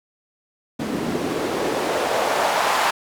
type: noise with band-pass filter sweep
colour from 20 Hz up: white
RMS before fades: -22 dBFS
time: 0.79-2.91 s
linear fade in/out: 10 ms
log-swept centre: 220 to 1000 Hz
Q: 1.7
effects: none